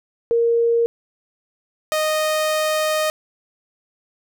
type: tone pair in turn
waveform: sine / sawtooth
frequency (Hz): 466.2 / 619.5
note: A#4 / D#5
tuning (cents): 0 / -8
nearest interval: perfect fourth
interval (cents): 492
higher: second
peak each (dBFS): -14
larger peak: neither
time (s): 0.31-0.86 / 1.92-3.1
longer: second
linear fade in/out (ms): 0
effects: none